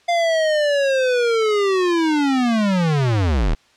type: linear sweep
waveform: square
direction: down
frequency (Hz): 698.5 to 32.08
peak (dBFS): -16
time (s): 0.08-3.55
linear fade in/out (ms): 10
effects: white hiss -55 dBFS RMS until 3.76 s + low-pass 5000 Hz 12 dB/octave